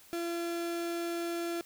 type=tone; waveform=35% pulse; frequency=340.4 Hz; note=F4; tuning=44 cents flat; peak=-31 dBFS; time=0.13-1.61 s; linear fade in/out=0 ms; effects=white hiss -57 dBFS RMS until 1.65 s